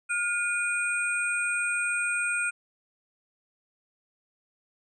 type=tone cluster; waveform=sine; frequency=1423 / 2450 / 8410 Hz; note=F6 / D#7 / C9; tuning=+32 / -27 / +8 cents; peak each=-28 / -29 / -34 dBFS; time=0.09-2.51 s; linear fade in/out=20 ms; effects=none